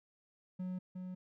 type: tone with echo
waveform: triangle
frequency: 183.4 Hz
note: F#3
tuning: 15 cents flat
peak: -35 dBFS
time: 0.59-0.79 s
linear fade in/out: 10 ms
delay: 360 ms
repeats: 1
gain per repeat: -4 dB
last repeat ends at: 1.15 s
effects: none